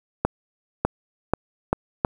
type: accelerating click train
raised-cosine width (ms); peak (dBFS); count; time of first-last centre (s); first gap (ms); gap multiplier
1; -4; 5; 0.25-2.049; 600; 0.81
effects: 7-bit